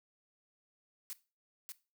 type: noise with echo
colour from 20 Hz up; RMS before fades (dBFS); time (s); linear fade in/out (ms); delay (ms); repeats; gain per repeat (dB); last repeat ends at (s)
blue; -42; 1.1-1.13; 0; 590; 1; -3; 1.72
effects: noise-tail reverb RT60 0.3 s tail -17 dB re dry